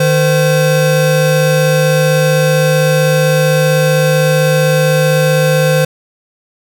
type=tone pair together; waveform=square; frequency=153.11 / 515 Hz; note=D#3 / C5; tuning=-28 / -28 cents; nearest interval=octave + major sixth; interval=2100 cents; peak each=-12 dBFS; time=0-5.85 s; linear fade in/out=5 ms; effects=none